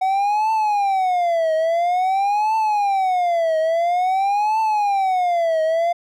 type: tone with vibrato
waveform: triangle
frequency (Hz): 748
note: F#5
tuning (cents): +19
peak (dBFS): -14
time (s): 0.01-5.93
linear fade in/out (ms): 10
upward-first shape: triangle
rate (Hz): 0.49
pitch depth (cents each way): 300
effects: none